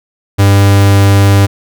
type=tone; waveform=45% pulse; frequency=99.5 Hz; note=G2; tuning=26 cents sharp; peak=-4 dBFS; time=0.38-1.47 s; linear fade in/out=20 ms; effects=none